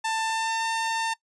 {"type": "tone with pitch glide", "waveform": "sawtooth", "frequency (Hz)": [890, 902.9], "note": ["A5", "A5"], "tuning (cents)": [20, 44], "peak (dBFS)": -21, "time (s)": [0.04, 1.14], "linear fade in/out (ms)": 10, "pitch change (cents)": 24, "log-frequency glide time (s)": [0.22, 0.63], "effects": ["noise-tail reverb RT60 0.1 s tail -22 dB re dry", "resampled to 22050 Hz"]}